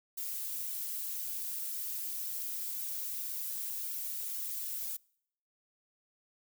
violet noise with flanger, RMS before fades -38 dBFS, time 0.17-4.97 s, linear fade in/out 10 ms, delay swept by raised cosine 1.3 to 5.2 ms, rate 1.9 Hz, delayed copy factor +0.75, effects noise-tail reverb RT60 0.7 s tail -26 dB re dry

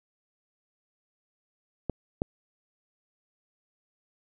clicks, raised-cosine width 2 ms, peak -15 / -13 dBFS, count 2, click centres 1.897 / 2.219 s, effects none

